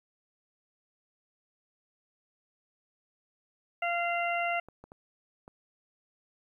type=harmonic tone; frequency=691 Hz; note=F5; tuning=19 cents flat; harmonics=1 / 2 / 3 / 4; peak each=-30 / -36 / -34 / -36 dBFS; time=3.82-4.6 s; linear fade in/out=5 ms
type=clicks; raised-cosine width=1 ms; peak=-34 dBFS; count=4; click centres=4.686 / 4.84 / 4.919 / 5.479 s
effects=11-bit